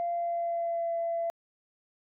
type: tone with pitch glide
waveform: sine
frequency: 690 to 673.9 Hz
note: F5 to E5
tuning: -21 to +38 cents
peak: -27 dBFS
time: 0-1.3 s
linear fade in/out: 0 ms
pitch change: -41 cents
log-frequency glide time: 0.1-0.92 s
effects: tanh soft clip ceiling -23 dBFS